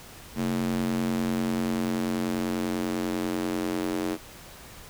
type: tone with high-pass filter sweep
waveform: square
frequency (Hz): 45.1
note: F#1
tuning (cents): -44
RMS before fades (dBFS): -28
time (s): 0.35-4.18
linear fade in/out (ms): 50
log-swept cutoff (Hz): 200 to 310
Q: 3
effects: pink hiss -46 dBFS RMS until 4.89 s